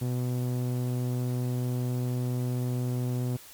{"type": "tone with low-pass filter", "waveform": "sawtooth", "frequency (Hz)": 124.4, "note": "B2", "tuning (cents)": 13, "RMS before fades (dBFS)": -29, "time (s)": [0.01, 3.37], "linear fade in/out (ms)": 10, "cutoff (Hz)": 510, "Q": 0.5, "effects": ["white hiss -49 dBFS RMS until 3.53 s", "MP3 96 kbps"]}